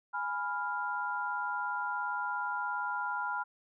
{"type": "chord", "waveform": "sine", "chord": "F diminished", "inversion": "first", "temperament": "equal", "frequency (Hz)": [830.6, 987.8, 1396.9], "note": ["Ab5", "Cb6", "F6"], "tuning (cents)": [0, 0, 0], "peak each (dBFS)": [-38, -36, -35], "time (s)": [0.13, 3.44], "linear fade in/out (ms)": 20, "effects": []}